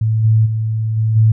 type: tone with level steps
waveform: sine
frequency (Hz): 110.4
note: A2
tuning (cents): +6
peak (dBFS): -12 / -8 / -15 / -12 / -7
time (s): 0.01-1.32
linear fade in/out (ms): 5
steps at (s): 0.23 / 0.45 / 0.96 / 1.15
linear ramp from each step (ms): 20
effects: none